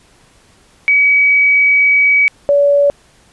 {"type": "tone pair in turn", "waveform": "sine", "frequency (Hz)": [2272, 570.8], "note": ["C#7", "D5"], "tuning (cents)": [42, -49], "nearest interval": "2 octaves", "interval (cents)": 2391, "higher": "first", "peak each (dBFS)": -7, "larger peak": "neither", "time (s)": [[0.88, 2.28], [2.49, 2.9]], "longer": "first", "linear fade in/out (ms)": 0, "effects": ["pink hiss -49 dBFS RMS until 3.32 s", "resampled to 24000 Hz"]}